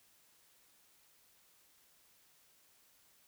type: silence
effects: white hiss -68 dBFS RMS until 3.27 s